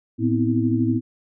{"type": "tone cluster", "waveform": "sine", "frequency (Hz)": [112, 246.4, 258.9, 324.2], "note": ["A2", "B3", "C4", "E4"], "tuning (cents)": [31, -4, -18, -29], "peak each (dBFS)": -23, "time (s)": [0.18, 1.01], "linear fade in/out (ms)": 50, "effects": []}